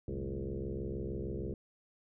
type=tone with frequency modulation; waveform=sine; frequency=143 Hz; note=D3; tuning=46 cents flat; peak=-35 dBFS; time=0.08-1.54 s; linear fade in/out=2 ms; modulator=66.4 Hz; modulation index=4.9; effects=none